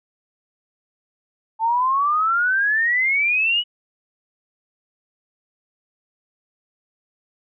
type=exponential sweep; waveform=sine; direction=up; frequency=880 to 2960 Hz; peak=-16 dBFS; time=1.59-3.64 s; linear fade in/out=50 ms; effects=none